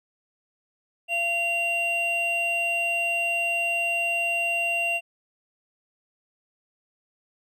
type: tone pair together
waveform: triangle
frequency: 684.4 / 2760 Hz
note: F5 / F7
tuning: -35 / -21 cents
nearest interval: 2 octaves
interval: 2414 cents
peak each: -28 / -22 dBFS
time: 1.08-5.01 s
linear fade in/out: 50 ms
effects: none